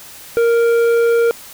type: tone with tanh clipping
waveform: sine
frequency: 466.2 Hz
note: A#4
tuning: in tune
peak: -12 dBFS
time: 0.37-1.31 s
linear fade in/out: 0 ms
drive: 9 dB
effects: white hiss -37 dBFS RMS until 1.53 s